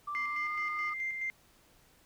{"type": "tone with pitch glide", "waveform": "sine", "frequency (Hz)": [1174.7, 1220.3], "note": ["D6", "D#6"], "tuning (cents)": [0, -34], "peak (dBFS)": -34, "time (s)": [0.07, 0.94], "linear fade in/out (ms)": 10, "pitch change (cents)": 66, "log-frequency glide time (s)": [0.29, 0.53]}
{"type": "tone with tremolo", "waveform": "sine", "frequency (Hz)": 2093, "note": "C7", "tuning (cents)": 0, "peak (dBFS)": -31, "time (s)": [0.15, 1.3], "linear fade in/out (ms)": 0, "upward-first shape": "square", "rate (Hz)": 4.7, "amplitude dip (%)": 40}
{"effects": ["tanh soft clip ceiling -26 dBFS", "pink hiss -64 dBFS RMS until 2.05 s"]}